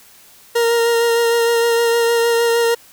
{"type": "tone with vibrato", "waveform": "40% pulse", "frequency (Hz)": 466.2, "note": "A#4", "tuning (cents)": 0, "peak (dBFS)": -12, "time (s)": [0.55, 2.75], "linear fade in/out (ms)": 10, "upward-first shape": "sine", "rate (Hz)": 6.5, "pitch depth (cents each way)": 17, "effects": ["white hiss -46 dBFS RMS until 2.92 s"]}